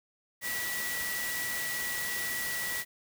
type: tone in noise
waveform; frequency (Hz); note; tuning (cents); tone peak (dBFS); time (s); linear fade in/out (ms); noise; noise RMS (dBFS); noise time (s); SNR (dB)
sine; 1945; B6; -27; -34; 0.41-2.85; 50; white; -36; 0.41-2.85; -1
effects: none